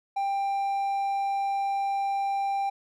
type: tone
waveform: triangle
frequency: 791 Hz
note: G5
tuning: 15 cents sharp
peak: -23 dBFS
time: 0.16-2.7 s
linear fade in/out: 10 ms
effects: none